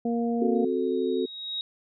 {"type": "harmonic tone", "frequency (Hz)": 234.2, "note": "A#3", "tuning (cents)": 8, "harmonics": [1, 2, 3], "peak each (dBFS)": [-25, -30, -34], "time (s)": [0.05, 0.65], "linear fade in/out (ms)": 5}
{"type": "chord", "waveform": "sine", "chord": "F# diminished", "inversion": "second", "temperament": "equal with one note detuned", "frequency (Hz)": [261.6, 367.7, 440], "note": ["C4", "F#4", "A4"], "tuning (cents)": [0, -11, 0], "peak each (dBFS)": [-29, -27, -28], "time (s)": [0.41, 1.26], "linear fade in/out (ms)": 10}
{"type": "tone with exponential growth", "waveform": "sine", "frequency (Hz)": 3790, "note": "A#7", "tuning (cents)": 28, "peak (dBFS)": -27, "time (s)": [0.55, 1.61], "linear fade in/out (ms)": 1, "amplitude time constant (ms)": 230}
{"effects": []}